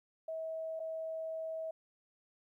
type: tone with dropouts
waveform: sine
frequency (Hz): 644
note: E5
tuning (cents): -41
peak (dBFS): -37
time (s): 0.28-1.71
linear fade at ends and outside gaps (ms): 5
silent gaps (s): 0.795-0.8
effects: 13-bit